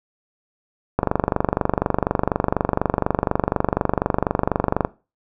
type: click train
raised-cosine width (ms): 1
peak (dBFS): -3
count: 94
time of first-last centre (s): 0.99-4.849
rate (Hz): 24.1
effects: noise-tail reverb RT60 0.3 s tail -19 dB re dry